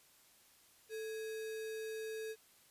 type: tone with sample-and-hold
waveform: sine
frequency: 440 Hz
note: A4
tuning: in tune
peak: -40 dBFS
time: 0.89-2.36 s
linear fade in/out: 50 ms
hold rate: 2100 Hz
effects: white hiss -66 dBFS RMS until 2.7 s + resampled to 32000 Hz